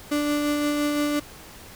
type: tone with tremolo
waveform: 35% pulse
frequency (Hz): 293.7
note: D4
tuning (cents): 0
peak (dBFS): -19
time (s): 0.11-1.2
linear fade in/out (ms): 10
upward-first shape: sine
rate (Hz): 5.8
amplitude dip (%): 25
effects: pink hiss -44 dBFS RMS until 1.75 s